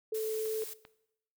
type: tone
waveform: sine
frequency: 438 Hz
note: A4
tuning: 8 cents flat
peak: -31 dBFS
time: 0.12-0.64 s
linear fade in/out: 5 ms
type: noise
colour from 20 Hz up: blue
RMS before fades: -43 dBFS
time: 0.14-0.74 s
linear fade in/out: 10 ms
type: clicks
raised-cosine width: 0.3 ms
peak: -34 dBFS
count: 3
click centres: 0.457 / 0.621 / 0.851 s
effects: noise-tail reverb RT60 0.8 s tail -19 dB re dry